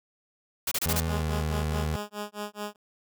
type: noise bursts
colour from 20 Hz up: white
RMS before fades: -28 dBFS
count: 5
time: 0.67-1.003 s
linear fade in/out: 5 ms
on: 45 ms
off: 27 ms
type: tone with pitch glide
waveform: 25% pulse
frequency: 81.7 to 77.47 Hz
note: E2 to D#2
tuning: -15 to -7 cents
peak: -23 dBFS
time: 0.86-1.96 s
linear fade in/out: 0 ms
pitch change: -92 cents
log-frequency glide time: 1.07-1.31 s
type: tone with tremolo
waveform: 10% pulse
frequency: 207.7 Hz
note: G#3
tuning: in tune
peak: -23 dBFS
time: 0.88-2.76 s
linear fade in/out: 2 ms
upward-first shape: sine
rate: 4.7 Hz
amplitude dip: 100%
effects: none